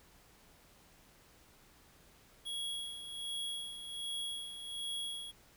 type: tone with tremolo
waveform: square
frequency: 3324 Hz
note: G#7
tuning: 1 cent sharp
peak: -37 dBFS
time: 2.45-5.32 s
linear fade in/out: 20 ms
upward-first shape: sine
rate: 1.3 Hz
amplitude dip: 60%
effects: pink hiss -63 dBFS RMS until 5.56 s